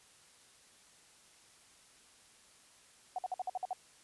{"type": "tone bursts", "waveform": "sine", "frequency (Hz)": 740, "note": "F#5", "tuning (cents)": 0, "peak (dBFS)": -33, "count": 8, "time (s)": [3.16, 3.731], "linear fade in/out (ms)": 2, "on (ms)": 25, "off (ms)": 53, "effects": ["white hiss -62 dBFS RMS until 4.03 s", "resampled to 24000 Hz"]}